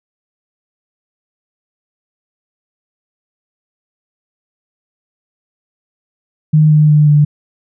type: tone with pitch steps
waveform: sine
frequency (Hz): 153.9 / 151.87 / 149.86 / 147.89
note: D#3 / D#3 / D3 / D3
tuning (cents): -19 / -42 / +35 / +12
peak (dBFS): -5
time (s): 6.53-7.25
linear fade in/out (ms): 10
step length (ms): 180
effects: none